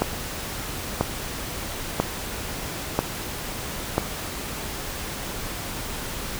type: click train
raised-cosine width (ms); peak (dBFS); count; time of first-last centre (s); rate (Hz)
1; -5; 5; 0.02-3.98; 1.01
effects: pink hiss -32 dBFS RMS until 6.39 s